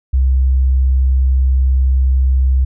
sine tone, 65.3 Hz, C2, 3 cents flat, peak -9 dBFS, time 0.13-2.65 s, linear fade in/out 10 ms, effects none

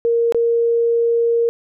sine tone with dropouts, 466.2 Hz, A#4, in tune, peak -13 dBFS, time 0.05-1.49 s, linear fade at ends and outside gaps 0 ms, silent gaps 0.323-0.346 s, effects none

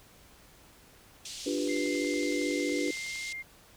pink band-pass noise, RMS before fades -42 dBFS, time 1.25-3.33 s, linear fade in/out 5 ms, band 3200 to 7900 Hz, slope 24 dB/octave
sine chord, G dominant seventh, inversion second, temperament equal, 293.7 / 349.2 / 392 / 493.9 Hz, D4 / F4 / G4 / B4, 0 / 0 / 0 / 0 cents, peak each -31 / -35 / -36 / -35 dBFS, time 1.46-2.91 s, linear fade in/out 5 ms
click train, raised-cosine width 0.5 ms, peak -38 dBFS, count 19, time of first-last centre 1.49-3.157 s, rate 10.8 Hz
sine tone with pitch glide, 2093 to 2109 Hz, C7 to C7, 0 to +13 cents, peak -36 dBFS, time 1.68-3.43 s, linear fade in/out 20 ms, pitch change +13 cents, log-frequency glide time 2.88-3.13 s
effects pink hiss -57 dBFS RMS until 3.76 s

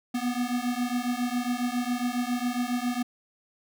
square beating tone pair, 241.6 / 248.9 Hz, B3 / B3, -38 / +14 cents, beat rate 7.3 Hz, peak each -30 dBFS, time 0.14-3.03 s, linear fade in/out 10 ms, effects none

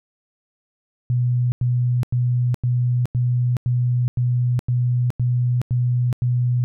sine tone bursts, 123.1 Hz, B2, 5 cents flat, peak -16 dBFS, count 11, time 1.1-6.64 s, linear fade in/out 0 ms, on 420 ms, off 92 ms, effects none

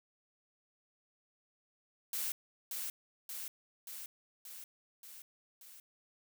blue noise with echo, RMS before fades -37 dBFS, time 2.13-2.32 s, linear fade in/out 2 ms, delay 580 ms, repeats 6, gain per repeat -3 dB, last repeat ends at 5.8 s, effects none

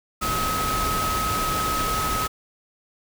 sine tone in noise, 1277 Hz, D#6, 45 cents sharp, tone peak -24 dBFS, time 0.21-2.28 s, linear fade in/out 20 ms, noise pink, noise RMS -27 dBFS, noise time 0.21-2.28 s, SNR 0 dB, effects none

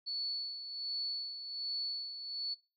sine tone with tremolo, 4435 Hz, C#8, in tune, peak -33 dBFS, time 0.06-2.55 s, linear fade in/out 20 ms, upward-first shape sine, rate 1.3 Hz, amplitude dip 60%, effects noise-tail reverb RT60 0.3 s tail -22 dB re dry + AAC 48 kbps

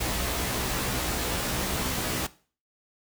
pink noise with comb filter, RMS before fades -29 dBFS, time 0-2.27 s, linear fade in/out 10 ms, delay 16 ms, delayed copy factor +1, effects noise-tail reverb RT60 0.4 s tail -18 dB re dry

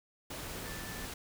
sine tone in noise, 1760 Hz, A6, in tune, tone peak -49 dBFS, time 0.65-1.05 s, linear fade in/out 5 ms, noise pink, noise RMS -42 dBFS, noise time 0.3-1.14 s, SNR -10 dB, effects none

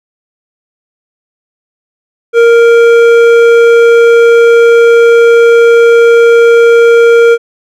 sine tone with hard clipping, 466.2 Hz, A#4, in tune, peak -3 dBFS, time 2.33-7.38 s, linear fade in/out 50 ms, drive 10 dB, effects none

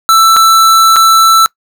square tone with dropouts, 1326 Hz, E6, 10 cents sharp, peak -4 dBFS, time 0.09-1.46 s, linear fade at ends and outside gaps 0 ms, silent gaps 0.363-0.367 / 0.96-0.965 s, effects noise-tail reverb RT60 0.1 s tail -23 dB re dry

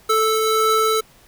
square tone pair together, 439.2 / 1316 Hz, A4 / E6, -3 / -3 cents, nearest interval octave + perfect fifth, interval 1900 cents, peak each -19 dBFS, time 0.09-1.01 s, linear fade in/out 10 ms, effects pink hiss -51 dBFS RMS until 1.27 s

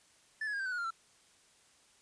triangle tone with pitch steps, 1753 / 1687.4 / 1624.3 / 1563.6 / 1505.1 / 1448.8 / 1394.6 / 1342.4 Hz, A6 / G#6 / G#6 / G6 / F#6 / F#6 / F6 / E6, -7 / +27 / -39 / -5 / +29 / -37 / -3 / +31 cents, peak -32 dBFS, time 0.41-0.906 s, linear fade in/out 5 ms, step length 62 ms, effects white hiss -65 dBFS RMS until 2.01 s + resampled to 22050 Hz

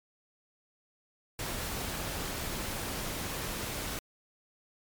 pink noise, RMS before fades -36 dBFS, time 1.39-3.99 s, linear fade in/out 2 ms, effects MP3 96 kbps

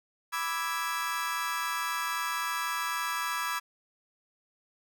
35% pulse chord, E dominant seventh, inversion second, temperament equal, 987.8 / 1174.7 / 1318.5 / 1661.2 Hz, B5 / D6 / E6 / G#6, 0 / 0 / 0 / 0 cents, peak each -34 dBFS, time 0.32-3.6 s, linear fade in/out 20 ms, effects none

